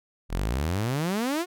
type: exponential sweep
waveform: sawtooth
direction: up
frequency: 38.96 to 371 Hz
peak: -21 dBFS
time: 0.29-1.46 s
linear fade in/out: 50 ms
effects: none